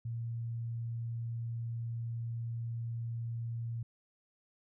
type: tone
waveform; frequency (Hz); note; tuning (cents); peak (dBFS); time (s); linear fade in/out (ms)
sine; 116.2; A#2; -5; -35; 0.05-3.83; 5
effects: none